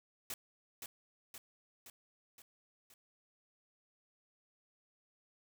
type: noise with echo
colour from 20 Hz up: white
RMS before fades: -42 dBFS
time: 0.3-0.34 s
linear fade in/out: 2 ms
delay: 520 ms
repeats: 5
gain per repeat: -4 dB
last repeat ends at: 2.94 s
effects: none